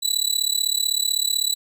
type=tone with amplitude modulation; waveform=25% pulse; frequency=3951 Hz; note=B7; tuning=in tune; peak=-12 dBFS; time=0.02-1.55 s; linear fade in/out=20 ms; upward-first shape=sine; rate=35.9 Hz; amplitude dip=95%; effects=none